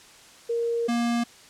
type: tone pair in turn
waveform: sine / square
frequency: 467.1 / 236.1 Hz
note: A#4 / A#3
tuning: +3 / +22 cents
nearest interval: octave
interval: 1181 cents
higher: first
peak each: -23 / -23 dBFS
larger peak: neither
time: 0.49-0.88 / 0.88-1.24 s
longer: first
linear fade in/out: 10 ms
effects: white hiss -50 dBFS RMS until 1.49 s + low-pass 8000 Hz 12 dB/octave